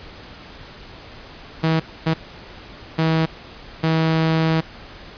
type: tone bursts at uneven times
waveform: sawtooth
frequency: 161 Hz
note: E3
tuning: 41 cents flat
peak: -12 dBFS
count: 4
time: 1.63-1.8 / 2.06-2.14 / 2.98-3.26 / 3.83-4.61 s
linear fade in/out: 10 ms
effects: pink hiss -40 dBFS RMS until 5.17 s + resampled to 11025 Hz